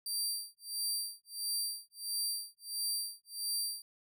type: tone with tremolo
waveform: 20% pulse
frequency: 4699 Hz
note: D8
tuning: in tune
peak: -26 dBFS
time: 0.06-3.82 s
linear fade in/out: 2 ms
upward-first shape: sine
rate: 1.5 Hz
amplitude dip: 100%
effects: none